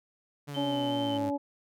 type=exponential sweep; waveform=sawtooth; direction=down; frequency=146.1 to 103.2 Hz; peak=-33 dBFS; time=0.47-1.31 s; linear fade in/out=20 ms
type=tone with vibrato; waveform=sine; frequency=3073 Hz; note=G7; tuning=35 cents flat; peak=-37 dBFS; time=0.54-1.18 s; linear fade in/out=10 ms; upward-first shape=square; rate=2.7 Hz; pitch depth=11 cents each way
type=harmonic tone; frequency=284 Hz; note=C#4; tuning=42 cents sharp; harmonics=1 / 2 / 3; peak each=-30 / -33 / -35 dBFS; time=0.56-1.38 s; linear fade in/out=20 ms
effects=none